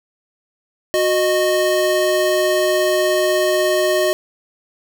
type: tone pair together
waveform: square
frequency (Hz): 366.3 / 616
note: F#4 / D#5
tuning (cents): -17 / -17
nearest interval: major sixth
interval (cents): 900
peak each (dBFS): -19 / -17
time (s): 0.94-4.13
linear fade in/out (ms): 0
effects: none